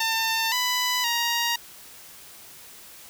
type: tone with pitch steps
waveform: 10% pulse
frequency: 899 / 995 / 941 Hz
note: A5 / B5 / A#5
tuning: +37 / +13 / +16 cents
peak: -14 dBFS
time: 0-1.56 s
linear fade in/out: 5 ms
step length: 520 ms
effects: white hiss -46 dBFS RMS until 3.09 s